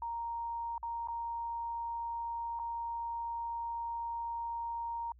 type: tone with dropouts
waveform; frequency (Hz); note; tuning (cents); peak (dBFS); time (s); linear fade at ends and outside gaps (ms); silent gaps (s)
sine; 932; A#5; -1; -35; 0.02-5.12; 2; 0.78-0.829 / 1.074-1.084 / 2.591-2.596
effects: added 60 Hz sine -56 dBFS peak until 5.19 s